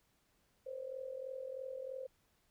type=tone with amplitude modulation; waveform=sine; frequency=523.3 Hz; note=C5; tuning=in tune; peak=-38 dBFS; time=0.66-2.07 s; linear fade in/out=10 ms; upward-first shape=sine; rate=43.1 Hz; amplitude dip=75%; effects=pink hiss -75 dBFS RMS until 2.5 s